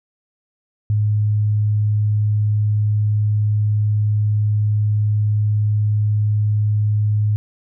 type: tone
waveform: sine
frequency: 105.4 Hz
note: G#2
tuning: 26 cents sharp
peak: -14 dBFS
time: 0.9-7.36 s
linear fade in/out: 0 ms
effects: none